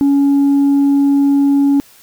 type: tone with tanh clipping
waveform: sine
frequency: 280.4 Hz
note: C#4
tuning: 20 cents sharp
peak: -9 dBFS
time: 0.01-1.8 s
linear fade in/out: 0 ms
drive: 1 dB
effects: white hiss -45 dBFS RMS until 2.02 s